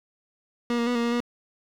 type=tone with pitch steps; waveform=30% pulse; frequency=238.7 / 235 / 244.4 / 234.8 / 236.4 / 240.2 Hz; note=A#3 / A#3 / B3 / A#3 / A#3 / B3; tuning=+41 / +14 / -18 / +13 / +24 / -48 cents; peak=-20 dBFS; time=0.7-1.204 s; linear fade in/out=2 ms; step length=84 ms; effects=low-pass 5000 Hz 12 dB/octave + 8-bit